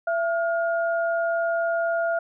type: tone pair together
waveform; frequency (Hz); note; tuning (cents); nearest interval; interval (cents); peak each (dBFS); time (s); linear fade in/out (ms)
sine; 671 / 1421.8; E5 / F6; +31 / +31; octave + minor second; 1300; -22 / -28; 0.07-2.19; 5
effects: none